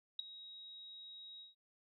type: tone with ADSR envelope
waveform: sine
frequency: 3803 Hz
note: A#7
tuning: 34 cents sharp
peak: -32 dBFS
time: 0.19-1.55 s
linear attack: 4 ms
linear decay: 8 ms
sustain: -18 dB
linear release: 150 ms
effects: none